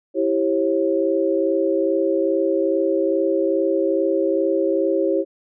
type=chord; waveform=sine; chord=C# diminished; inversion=first; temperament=equal with one note detuned; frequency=329.6 / 392 / 542.3 Hz; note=E4 / G4 / C#5; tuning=0 / 0 / -38 cents; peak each=-21 dBFS; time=0.14-5.25 s; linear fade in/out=50 ms; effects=none